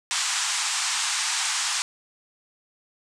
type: band-pass noise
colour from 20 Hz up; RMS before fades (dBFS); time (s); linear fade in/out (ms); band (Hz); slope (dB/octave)
white; -26; 0.11-1.82; 0; 810 to 8600; 48
effects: none